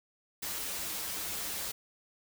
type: noise with comb filter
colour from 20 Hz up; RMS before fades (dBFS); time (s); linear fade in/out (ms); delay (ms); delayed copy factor
white; -37; 0.42-1.72; 10; 8; -0.75
effects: none